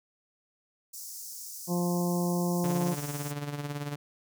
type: high-pass noise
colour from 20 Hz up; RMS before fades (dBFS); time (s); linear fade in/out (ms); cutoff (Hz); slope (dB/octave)
pink; -42; 0.93-3.32; 10; 5200; 48
type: harmonic tone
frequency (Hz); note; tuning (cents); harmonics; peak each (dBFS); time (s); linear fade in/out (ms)
175.5; F3; +9; 1 / 2 / 3 / 4 / 5 / 6; -27 / -33 / -37 / -39 / -41 / -43; 1.67-2.96; 50
type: tone with tremolo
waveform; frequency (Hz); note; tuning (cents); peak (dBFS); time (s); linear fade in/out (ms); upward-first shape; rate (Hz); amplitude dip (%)
sawtooth; 145; D3; -22; -27; 2.64-3.96; 2; sine; 18; 60
effects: none